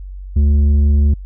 sine tone with tanh clipping, 72.4 Hz, D2, 24 cents flat, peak -10 dBFS, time 0.36-1.14 s, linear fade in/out 5 ms, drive 7 dB, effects added 47 Hz sine -27 dBFS peak until 1.25 s

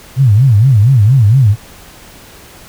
sine tone with vibrato, 117.7 Hz, A#2, 17 cents sharp, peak -4 dBFS, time 0.16-1.56 s, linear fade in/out 50 ms, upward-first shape sine, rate 4.3 Hz, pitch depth 280 cents each way, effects pink hiss -37 dBFS RMS until 2.68 s

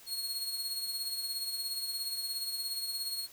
sawtooth tone with tremolo, 4309 Hz, C#8, 50 cents flat, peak -29 dBFS, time 0.06-3.28 s, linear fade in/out 50 ms, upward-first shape triangle, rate 17 Hz, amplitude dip 55%, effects white hiss -55 dBFS RMS until 3.32 s

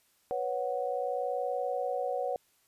sine chord, B suspended second, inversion none, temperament equal, 493.9 / 554.4 / 740 Hz, B4 / C#5 / F#5, 0 / 0 / 0 cents, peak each -34 dBFS, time 0.31-2.36 s, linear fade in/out 0 ms, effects white hiss -69 dBFS RMS until 2.67 s + resampled to 32000 Hz

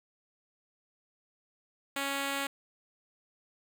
5% pulse tone, 277.3 Hz, C#4, 1 cent sharp, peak -20 dBFS, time 1.96-2.47 s, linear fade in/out 5 ms, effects none

